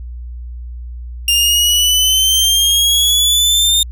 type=exponential sweep; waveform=sawtooth; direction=up; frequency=2794 to 3649 Hz; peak=-7 dBFS; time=1.28-3.83 s; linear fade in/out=2 ms; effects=added 60 Hz sine -25 dBFS peak until 3.91 s